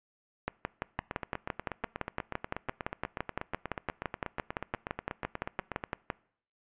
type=two click trains; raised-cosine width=0.5 ms; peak=-16 / -19 dBFS; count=34 / 41; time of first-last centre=0.48-6.102 / 0.99-5.838 s; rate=5.87 / 8.25 Hz; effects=noise-tail reverb RT60 0.6 s tail -23 dB re dry + resampled to 8000 Hz